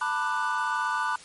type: chord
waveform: triangle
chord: B minor seventh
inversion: third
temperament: just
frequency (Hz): 889 / 987.8 / 1185.3 / 1481.6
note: A5 / B5 / D6 / F#6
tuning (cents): +18 / 0 / +16 / +2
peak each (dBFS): -30 / -28 / -29 / -28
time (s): 0.01-1.16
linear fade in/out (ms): 5
effects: white hiss -48 dBFS RMS until 1.24 s + MP3 48 kbps